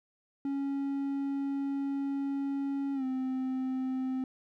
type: tone with pitch glide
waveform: triangle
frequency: 277.2 to 260.1 Hz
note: C#4 to C4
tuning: 0 to -10 cents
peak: -28 dBFS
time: 0.45-4.24 s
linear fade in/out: 2 ms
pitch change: -110 cents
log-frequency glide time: 2.94-3.04 s
effects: none